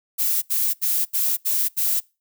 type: noise bursts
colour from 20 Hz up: violet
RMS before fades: -21 dBFS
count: 6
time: 0.18-2.005 s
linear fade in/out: 20 ms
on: 240 ms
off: 77 ms
effects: noise-tail reverb RT60 0.3 s tail -25 dB re dry

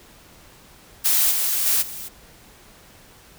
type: noise with level steps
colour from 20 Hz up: blue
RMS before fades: -18 / -22 / -19 / -34 dBFS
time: 1.04-2.09 s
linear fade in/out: 20 ms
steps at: 1.3 / 1.65 / 1.81 s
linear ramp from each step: 20 ms
effects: pink hiss -49 dBFS RMS until 3.38 s

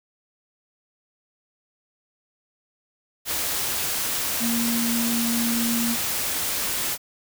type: tone in noise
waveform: sine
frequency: 233.1 Hz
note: A#3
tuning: in tune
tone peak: -23 dBFS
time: 4.39-5.97 s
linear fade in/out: 50 ms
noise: white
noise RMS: -26 dBFS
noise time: 3.25-6.98 s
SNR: 0 dB
effects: none

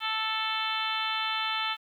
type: harmonic tone with a mistuned harmonic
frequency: 440 Hz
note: A4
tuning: in tune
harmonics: 2 / 3 / 4 / 5 / 6 / 7 / 8 / 9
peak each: -35 / -33 / -38 / -38 / -36 / -35 / -35 / -42 dBFS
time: 0-1.77 s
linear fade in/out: 50 ms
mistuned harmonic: 9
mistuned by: +41 cents
effects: 10-bit

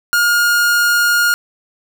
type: tone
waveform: 45% pulse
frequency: 1422 Hz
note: F6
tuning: 31 cents sharp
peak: -11 dBFS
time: 0.13-1.34 s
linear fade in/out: 0 ms
effects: none

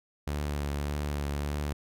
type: tone with vibrato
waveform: sawtooth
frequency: 72.6 Hz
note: D2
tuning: 19 cents flat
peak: -26 dBFS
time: 0.27-1.73 s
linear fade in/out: 5 ms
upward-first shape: triangle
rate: 1.7 Hz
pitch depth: 28 cents each way
effects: none

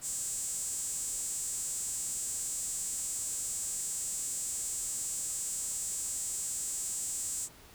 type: tone with high-pass filter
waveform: sawtooth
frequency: 317.3 Hz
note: D#4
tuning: 34 cents sharp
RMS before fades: -36 dBFS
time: 0.01-7.49 s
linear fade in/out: 50 ms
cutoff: 7700 Hz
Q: 6.5
effects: pink hiss -55 dBFS RMS until 7.74 s

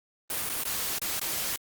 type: noise with dropouts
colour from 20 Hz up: white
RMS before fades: -31 dBFS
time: 0.3-1.56 s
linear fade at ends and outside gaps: 1 ms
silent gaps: 0.492-0.497 / 0.636-0.652 / 0.985-1.017 / 1.196-1.214 s
effects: Opus 32 kbps

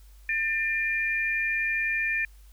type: tone pair together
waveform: sine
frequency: 1794 / 2395 Hz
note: A6 / D7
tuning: +33 / +33 cents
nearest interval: perfect fourth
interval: 500 cents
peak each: -27 dBFS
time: 0.29-2.25 s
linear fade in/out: 2 ms
effects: added 50 Hz sine -48 dBFS peak until 2.52 s + white hiss -62 dBFS RMS until 2.52 s

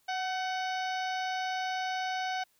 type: harmonic tone with a mistuned harmonic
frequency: 744 Hz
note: F#5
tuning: 9 cents sharp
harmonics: 1 / 2 / 3 / 4 / 5 / 6 / 7 / 8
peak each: -32 / -38 / -42 / -44 / -46 / -48 / -49 / -50 dBFS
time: 0.08-2.44 s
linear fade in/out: 10 ms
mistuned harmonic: 2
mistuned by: +41 cents
effects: white hiss -70 dBFS RMS until 2.59 s

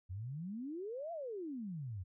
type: exponential two-way sweep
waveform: sine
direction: up then down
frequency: 85.9 to 698.5 to 85.9 Hz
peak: -40 dBFS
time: 0.09-2.04 s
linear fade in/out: 20 ms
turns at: 1.12 s
effects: none

